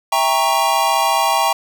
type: chord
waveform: square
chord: E diminished seventh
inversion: none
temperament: equal with one note detuned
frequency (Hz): 659.3 / 798.2 / 932.3 / 1108.7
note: E5 / G5 / Bb5 / Db6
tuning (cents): 0 / +31 / 0 / 0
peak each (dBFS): -23 / -19 / -19 / -21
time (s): 0.12-1.53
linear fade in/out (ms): 5
effects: none